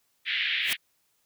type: band-pass noise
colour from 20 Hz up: pink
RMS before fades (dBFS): -28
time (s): 0.25-0.77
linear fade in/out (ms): 50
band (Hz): 1800 to 3600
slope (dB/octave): 48
type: noise with exponential growth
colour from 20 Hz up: white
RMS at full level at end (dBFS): -26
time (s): 0.61-0.73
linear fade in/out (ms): 2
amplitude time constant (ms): 25
effects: white hiss -71 dBFS RMS until 1.25 s